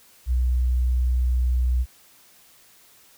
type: tone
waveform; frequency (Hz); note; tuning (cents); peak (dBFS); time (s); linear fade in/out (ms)
sine; 62.1; B1; +10; -18; 0.26-1.86; 50
effects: white hiss -54 dBFS RMS until 3.17 s